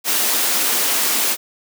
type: high-pass noise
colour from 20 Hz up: white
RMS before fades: -18 dBFS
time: 0.04-1.37 s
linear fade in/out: 50 ms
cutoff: 200 Hz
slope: 96 dB/octave
effects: none